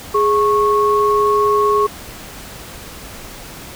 sine tone pair together, 416.2 / 1100 Hz, G#4 / C#6, +4 / -14 cents, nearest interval octave + perfect fourth, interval 1682 cents, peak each -14 / -14 dBFS, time 0.14-1.87 s, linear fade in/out 10 ms, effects pink hiss -34 dBFS RMS until 3.75 s

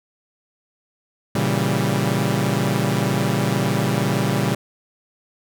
sawtooth chord, A# diminished seventh, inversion none, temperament equal, 116.54 / 138.59 / 164.81 / 196 Hz, A#2 / C#3 / E3 / G3, 0 / 0 / 0 / 0 cents, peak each -20 / -19 / -22 / -19 dBFS, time 1.35-4.55 s, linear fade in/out 5 ms, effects none

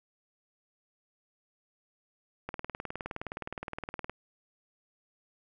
click train, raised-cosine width 0.5 ms, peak -21 dBFS, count 32, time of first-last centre 2.49-4.096 s, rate 19.3 Hz, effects none

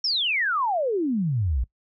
sine exponential sweep, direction down, 5588 to 55 Hz, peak -21 dBFS, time 0.04-1.64 s, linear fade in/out 5 ms, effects noise-tail reverb RT60 0.1 s tail -21 dB re dry

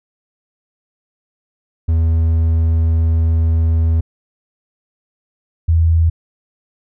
triangle / sine tone pair in turn, 81.5 / 82.3 Hz, E2 / E2, -19 / -2 cents, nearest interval unison, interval 17 cents, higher second, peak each -9 dBFS, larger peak neither, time 1.88-4.01 / 5.68-6.1 s, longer first, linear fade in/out 10 ms, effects none

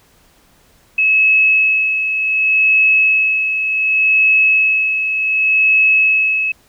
sine tone with tremolo, 2582 Hz, E7, 37 cents flat, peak -8 dBFS, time 0.98-6.52 s, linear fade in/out 5 ms, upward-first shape sine, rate 0.67 Hz, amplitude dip 55%, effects pink hiss -52 dBFS RMS until 6.68 s

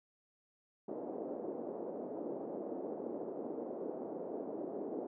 pink band-pass noise, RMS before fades -42 dBFS, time 0.88-5.07 s, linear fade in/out 5 ms, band 280 to 600 Hz, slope 24 dB/octave, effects none

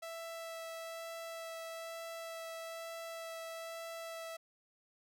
sawtooth tone with vibrato, 659.3 Hz, E5, in tune, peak -39 dBFS, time 0.02-4.37 s, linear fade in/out 10 ms, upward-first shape sine, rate 1.1 Hz, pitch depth 8 cents each way, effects none

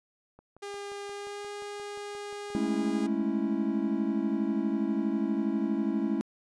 click train, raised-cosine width 1 ms, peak -38 dBFS, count 17, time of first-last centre 0.39-3.207 s, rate 5.68 Hz
sawtooth tone with pitch glide, 403.9 to 409.5 Hz, G#4 to G#4, -48 to -24 cents, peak -33 dBFS, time 0.62-3.07 s, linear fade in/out 10 ms, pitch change +24 cents, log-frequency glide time 1.07-1.49 s
triangle chord, A major seventh, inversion third, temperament equal, 207.7 / 220 / 277.2 / 329.6 Hz, G#3 / A3 / C#4 / E4, 0 / 0 / 0 / 0 cents, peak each -30 dBFS, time 2.55-6.21 s, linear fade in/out 0 ms
effects resampled to 22050 Hz

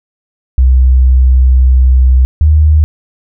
sine tone pair in turn, 64 / 76.51 Hz, C2 / D#2, -38 / -29 cents, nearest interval minor third, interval 309 cents, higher second, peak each -3 dBFS, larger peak neither, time 0.58-2.25 / 2.41-2.84 s, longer first, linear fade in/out 0 ms, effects none

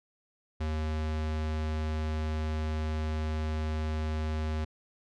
square tone, 77.78 Hz, D#2, in tune, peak -30 dBFS, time 0.6-4.65 s, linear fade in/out 10 ms, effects low-pass 5000 Hz 12 dB/octave

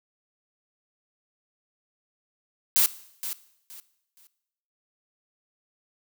blue noise with echo, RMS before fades -20 dBFS, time 2.76-2.86 s, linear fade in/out 0 ms, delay 470 ms, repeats 3, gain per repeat -12 dB, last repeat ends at 4.27 s, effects noise-tail reverb RT60 0.8 s tail -17 dB re dry

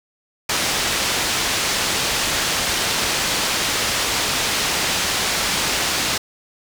white low-pass noise, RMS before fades -21 dBFS, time 0.49-6.18 s, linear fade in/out 5 ms, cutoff 5800 Hz, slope 12 dB/octave, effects none

